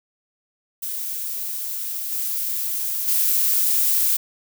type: noise with level steps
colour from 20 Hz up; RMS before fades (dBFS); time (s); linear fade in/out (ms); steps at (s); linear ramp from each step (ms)
violet; -28 / -25 / -19; 0.82-4.17; 10; 2.11 / 3.07; 20
effects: none